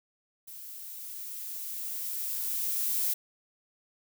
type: noise with level ramp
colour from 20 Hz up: violet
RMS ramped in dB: -45 to -28 dBFS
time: 0.47-3.14 s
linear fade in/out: 10 ms
effects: none